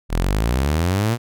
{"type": "exponential sweep", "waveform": "sawtooth", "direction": "up", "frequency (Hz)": [38.89, 122.8], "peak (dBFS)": -13, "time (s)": [0.09, 1.18], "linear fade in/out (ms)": 50, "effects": []}